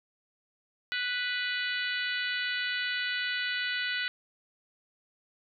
harmonic tone, 493.9 Hz, B4, in tune, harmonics 3 / 4 / 5 / 6 / 7 / 8 / 9, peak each -33 / -35 / -39 / -37 / -42 / -39 / -44 dBFS, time 0.92-4.08 s, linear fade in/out 0 ms, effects none

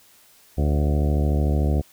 harmonic tone with a mistuned harmonic, 73.42 Hz, D2, in tune, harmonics 1 / 2 / 3 / 4 / 5 / 6 / 7 / 8 / 9 / 10, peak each -19 / -25 / -29 / -31 / -33 / -35 / -36 / -37 / -38 / -39 dBFS, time 0.57-1.82 s, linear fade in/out 20 ms, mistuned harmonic 8, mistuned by -39 cents, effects white hiss -54 dBFS RMS until 1.92 s

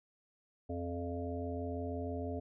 harmonic tone with a mistuned harmonic, 86.2 Hz, F2, 22 cents flat, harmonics 1 / 3 / 5 / 7 / 8, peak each -40 / -41 / -43 / -45 / -46 dBFS, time 0.69-2.4 s, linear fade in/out 10 ms, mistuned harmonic 3, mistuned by +31 cents, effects none

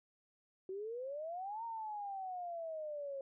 sine exponential two-way sweep, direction up then down, 370 to 932.3 to 539 Hz, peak -40 dBFS, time 0.69-3.21 s, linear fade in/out 2 ms, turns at 1.64 s, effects none

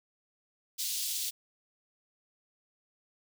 pink high-pass noise, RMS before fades -34 dBFS, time 0.78-1.31 s, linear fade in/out 20 ms, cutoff 3600 Hz, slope 24 dB/octave, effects none

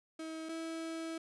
35% pulse tone pair in turn, 320 / 326 Hz, D#4 / E4, +49 / -19 cents, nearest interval unison, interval 32 cents, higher second, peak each -39 / -37 dBFS, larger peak second, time 0.19-0.49 / 0.49-1.18 s, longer second, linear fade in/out 5 ms, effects resampled to 24000 Hz

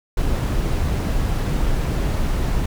brown noise, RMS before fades -20 dBFS, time 0.17-2.66 s, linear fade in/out 5 ms, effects none

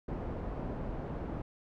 pink low-pass noise, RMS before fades -38 dBFS, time 0.08-1.42 s, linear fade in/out 5 ms, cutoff 740 Hz, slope 12 dB/octave, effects none

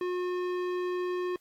sine tone with tanh clipping, 360 Hz, F#4, 47 cents flat, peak -31 dBFS, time 0.01-1.36 s, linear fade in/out 2 ms, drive 16 dB, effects white hiss -69 dBFS RMS until 1.4 s + AAC 64 kbps

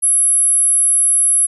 sine tone, 10880 Hz, F9, 46 cents flat, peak -10 dBFS, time 0.02-1.47 s, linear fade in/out 20 ms, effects none

